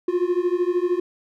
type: beating tone pair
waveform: triangle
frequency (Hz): 349.2 / 362.2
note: F4 / F#4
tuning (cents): 0 / -37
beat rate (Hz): 13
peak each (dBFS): -20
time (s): 0.08-1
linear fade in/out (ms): 5
effects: none